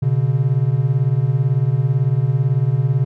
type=beating tone pair; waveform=triangle; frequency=123.47 / 141.47 Hz; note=B2 / C#3; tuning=0 / +36 cents; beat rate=18 Hz; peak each=-15 dBFS; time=0.02-3.05 s; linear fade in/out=10 ms; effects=none